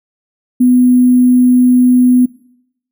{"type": "tone with sample-and-hold", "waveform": "sine", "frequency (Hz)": 249.8, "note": "B3", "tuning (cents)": 20, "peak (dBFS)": -5, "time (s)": [0.6, 2.26], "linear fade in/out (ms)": 10, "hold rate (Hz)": 11025, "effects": ["noise-tail reverb RT60 0.8 s tail -23 dB re dry"]}